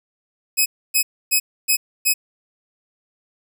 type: tone bursts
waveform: 5% pulse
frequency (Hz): 2543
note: D#7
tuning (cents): +37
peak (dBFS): -5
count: 5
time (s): 0.57-2.14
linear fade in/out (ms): 20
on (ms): 90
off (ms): 280
effects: none